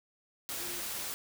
sine tone in noise, 349.2 Hz, F4, in tune, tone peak -47 dBFS, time 0.6-0.8 s, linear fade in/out 0 ms, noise white, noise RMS -38 dBFS, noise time 0.49-1.14 s, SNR -12 dB, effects none

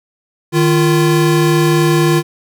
square tone pair together, 154.15 / 345.3 Hz, D#3 / F4, -16 / -20 cents, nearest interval octave + major second, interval 1396 cents, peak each -13 dBFS, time 0.52-2.23 s, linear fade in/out 50 ms, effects none

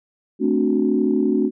sine chord, D dominant seventh, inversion second, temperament equal, 220 / 261.6 / 293.7 / 370 Hz, A3 / C4 / D4 / F#4, 0 / 0 / 0 / 0 cents, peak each -21 dBFS, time 0.39-1.51 s, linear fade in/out 50 ms, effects tanh soft clip ceiling -5 dBFS

